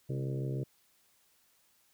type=harmonic tone with a mistuned harmonic; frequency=66.7 Hz; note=C2; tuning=34 cents sharp; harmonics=2 / 3 / 4 / 5 / 6 / 7 / 8 / 9; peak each=-33 / -47 / -47 / -43 / -44 / -46 / -54 / -51 dBFS; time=0.09-0.64 s; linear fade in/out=10 ms; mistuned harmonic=3; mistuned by=+44 cents; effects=white hiss -69 dBFS RMS until 1.93 s